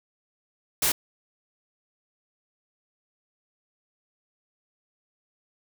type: noise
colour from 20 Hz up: white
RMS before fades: -23 dBFS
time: 0.82-0.92 s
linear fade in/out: 5 ms
effects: none